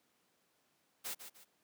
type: noise with echo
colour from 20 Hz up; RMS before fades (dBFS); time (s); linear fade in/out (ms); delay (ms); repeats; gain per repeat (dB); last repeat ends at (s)
white; -41; 1.04-1.15; 20; 150; 2; -9; 1.45
effects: pink hiss -75 dBFS RMS until 1.63 s + high-pass 200 Hz 12 dB/octave